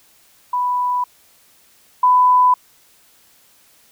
sine tone pair in turn, 989 / 998.8 Hz, B5 / B5, +2 / +19 cents, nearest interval unison, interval 17 cents, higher second, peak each -16 / -9 dBFS, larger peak second, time 0.53-1.04 / 2.03-2.54 s, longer neither, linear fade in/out 5 ms, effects white hiss -53 dBFS RMS until 3.91 s

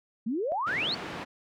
sine exponential sweep, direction up, 205.9 to 4626 Hz, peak -27 dBFS, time 0.26-0.95 s, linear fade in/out 10 ms
sine tone with exponential decay, 575 Hz, D5, 37 cents flat, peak -28 dBFS, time 0.52-0.59 s, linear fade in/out 0 ms, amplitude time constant 15 ms
pink band-pass noise, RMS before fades -38 dBFS, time 0.66-1.25 s, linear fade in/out 20 ms, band 150 to 2800 Hz, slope 12 dB/octave
effects none

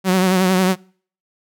sawtooth tone with vibrato, 186 Hz, F#3, 9 cents sharp, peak -9 dBFS, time 0.04-0.76 s, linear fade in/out 50 ms, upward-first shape triangle, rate 11 Hz, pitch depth 54 cents each way, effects noise-tail reverb RT60 0.5 s tail -26 dB re dry

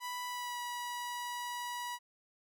sawtooth tone with pitch glide, 987.8 to 971.4 Hz, B5 to B5, 0 to -29 cents, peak -34 dBFS, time 0-1.99 s, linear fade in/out 50 ms, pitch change -29 cents, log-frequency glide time 0.27-0.59 s, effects none

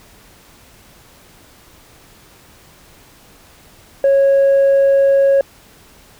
triangle tone with tanh clipping, 550 Hz, C#5, 14 cents flat, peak -9 dBFS, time 4.04-5.41 s, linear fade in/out 2 ms, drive 6 dB, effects pink hiss -46 dBFS RMS until 6.19 s

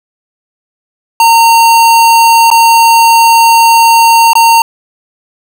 square tone with dropouts, 918 Hz, A#5, 27 cents flat, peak -3 dBFS, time 1.2-4.62 s, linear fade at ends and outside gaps 2 ms, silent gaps 2.503-2.513 / 4.333-4.353 s, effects none

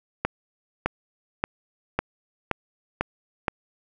accelerating click train, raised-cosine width 0.5 ms, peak -7 dBFS, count 7, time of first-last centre 0.25-3.482 s, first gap 610 ms, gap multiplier 0.95, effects none

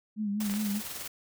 sine tone with vibrato, 207.7 Hz, G#3, in tune, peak -28 dBFS, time 0.16-0.82 s, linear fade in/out 50 ms, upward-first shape sine, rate 5 Hz, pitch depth 62 cents each way
white noise with tremolo, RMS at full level -37 dBFS, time 0.4-1.08 s, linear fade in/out 5 ms, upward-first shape triangle, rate 20 Hz, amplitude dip 50%
clicks, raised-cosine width 0.3 ms, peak -23 dBFS, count 2, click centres 0.498 / 0.539 s
effects none

